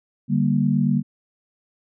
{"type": "chord", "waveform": "sine", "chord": "G minor", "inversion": "second", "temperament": "just", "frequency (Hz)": [147, 196, 235.2], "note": ["D3", "G3", "Bb3"], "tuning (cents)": [2, 0, 16], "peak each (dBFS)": -21, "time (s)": [0.28, 1.03], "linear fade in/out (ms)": 50, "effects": []}